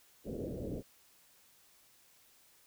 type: low-pass noise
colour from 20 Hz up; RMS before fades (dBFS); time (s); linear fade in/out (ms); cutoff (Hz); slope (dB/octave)
white; -40; 0.24-0.83; 50; 540; 48
effects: white hiss -65 dBFS RMS until 2.66 s